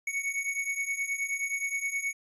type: beating tone pair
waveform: square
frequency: 2217 / 2226.5 Hz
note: C#7 / C#7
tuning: 0 / +7 cents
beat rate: 9.5 Hz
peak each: -35 / -32 dBFS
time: 0.07-2.13 s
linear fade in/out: 5 ms
effects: resampled to 24000 Hz